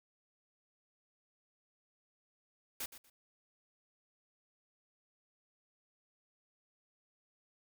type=noise with echo; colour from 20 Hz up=white; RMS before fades=-40 dBFS; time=2.8-2.86 s; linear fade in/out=5 ms; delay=120 ms; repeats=2; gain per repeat=-13 dB; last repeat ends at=3.1 s; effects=none